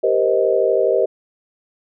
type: chord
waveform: sine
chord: C minor seventh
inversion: second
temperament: just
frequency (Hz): 392.4 / 470.9 / 523.3 / 627.9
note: G4 / Bb4 / C5 / Eb5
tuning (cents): +2 / +18 / 0 / +16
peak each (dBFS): -19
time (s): 0.03-1.06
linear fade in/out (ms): 10
effects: none